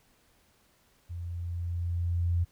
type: tone with level ramp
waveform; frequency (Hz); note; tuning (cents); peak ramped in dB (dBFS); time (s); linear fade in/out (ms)
sine; 86.4; F2; -18; -35 to -23; 1.09-2.45; 20
effects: pink hiss -66 dBFS RMS until 2.51 s